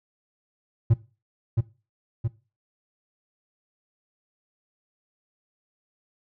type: tone with echo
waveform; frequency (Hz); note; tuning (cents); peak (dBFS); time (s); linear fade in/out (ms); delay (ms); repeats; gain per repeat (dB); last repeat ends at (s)
triangle; 114.4; A#2; -32; -12; 0.9-0.94; 10; 670; 2; -4; 2.28
effects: noise-tail reverb RT60 0.3 s tail -17 dB re dry